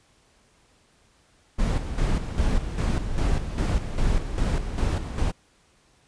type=noise with tremolo; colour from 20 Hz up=brown; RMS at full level=-22 dBFS; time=1.58-5.32 s; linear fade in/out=20 ms; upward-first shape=square; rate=2.5 Hz; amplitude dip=60%; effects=pink hiss -61 dBFS RMS until 6.07 s + resampled to 22050 Hz